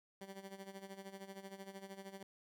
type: tone with tremolo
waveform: 15% pulse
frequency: 194.5 Hz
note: G3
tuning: 13 cents flat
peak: -40 dBFS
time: 0.21-2.23 s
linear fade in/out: 2 ms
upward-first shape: sine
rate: 13 Hz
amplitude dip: 75%
effects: none